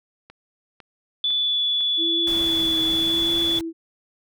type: click train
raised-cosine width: 0.3 ms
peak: -27 dBFS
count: 6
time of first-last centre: 0.3-2.813 s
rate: 1.99 Hz
type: tone with pitch glide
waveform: sine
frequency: 3469 to 3437 Hz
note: A7 to A7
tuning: -25 to -41 cents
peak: -19 dBFS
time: 1.24-3.59 s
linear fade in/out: 2 ms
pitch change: -16 cents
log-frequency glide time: 1.38-1.61 s
type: tone with vibrato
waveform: sine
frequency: 329.6 Hz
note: E4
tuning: in tune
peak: -26 dBFS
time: 1.97-3.73 s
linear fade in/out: 50 ms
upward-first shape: triangle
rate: 0.9 Hz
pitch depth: 37 cents each way
type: noise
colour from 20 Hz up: pink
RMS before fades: -35 dBFS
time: 2.27-3.61 s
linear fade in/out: 2 ms
effects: none